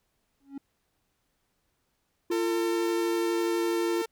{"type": "tone with exponential growth", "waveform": "triangle", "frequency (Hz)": 276.4, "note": "C#4", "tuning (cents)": -5, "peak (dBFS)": -30, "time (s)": [0.4, 0.58], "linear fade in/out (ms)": 5, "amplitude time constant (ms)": 38}
{"type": "tone with vibrato", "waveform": "triangle", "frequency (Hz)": 343.5, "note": "F4", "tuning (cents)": -29, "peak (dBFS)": -24, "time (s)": [2.3, 4.02], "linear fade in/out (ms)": 5, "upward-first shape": "square", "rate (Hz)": 12, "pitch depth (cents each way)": 12}
{"type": "tone", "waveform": "sawtooth", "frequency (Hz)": 450.9, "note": "A4", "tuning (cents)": 42, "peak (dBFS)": -26, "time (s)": [2.31, 4.06], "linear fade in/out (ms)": 10}
{"effects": ["pink hiss -75 dBFS RMS until 4.11 s"]}